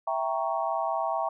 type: chord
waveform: sine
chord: E diminished seventh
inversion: none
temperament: equal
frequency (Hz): 659.3 / 784 / 932.3 / 1108.7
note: E5 / G5 / Bb5 / Db6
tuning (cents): 0 / 0 / 0 / 0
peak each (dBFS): -30 / -31 / -32 / -33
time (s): 0.07-1.29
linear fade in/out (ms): 5
effects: none